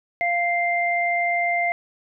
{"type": "tone pair together", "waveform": "sine", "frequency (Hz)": [694, 2093], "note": ["F5", "C7"], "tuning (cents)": [-11, 0], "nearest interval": "octave + perfect fifth", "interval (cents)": 1911, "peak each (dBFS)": -22, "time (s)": [0.21, 1.72], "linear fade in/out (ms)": 0, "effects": []}